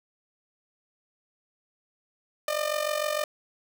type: tone with amplitude modulation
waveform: sawtooth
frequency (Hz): 603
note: D5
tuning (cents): +46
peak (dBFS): -19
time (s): 2.48-3.24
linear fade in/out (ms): 2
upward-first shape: sine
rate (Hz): 46.6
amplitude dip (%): 75
effects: none